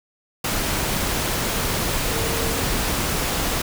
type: tone in noise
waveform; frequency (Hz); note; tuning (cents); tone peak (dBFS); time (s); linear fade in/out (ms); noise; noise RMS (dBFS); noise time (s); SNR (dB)
sine; 455.4; A#4; -40; -29; 2.11-2.6; 5; pink; -23; 0.44-3.62; -9
effects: none